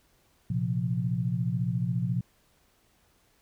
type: chord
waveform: sine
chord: Bb suspended second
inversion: none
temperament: equal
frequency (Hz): 116.54 / 130.81 / 174.61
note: Bb2 / C3 / F3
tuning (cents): 0 / 0 / 0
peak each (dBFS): -30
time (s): 0.5-2.21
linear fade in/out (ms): 5
effects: pink hiss -66 dBFS RMS until 3.41 s